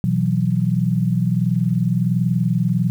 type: chord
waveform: sine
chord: B suspended fourth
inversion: none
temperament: equal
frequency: 123.47 / 164.81 / 185 Hz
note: B2 / E3 / F#3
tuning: 0 / 0 / 0 cents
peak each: -20 dBFS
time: 0.04-2.9 s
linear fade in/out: 0 ms
effects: 8-bit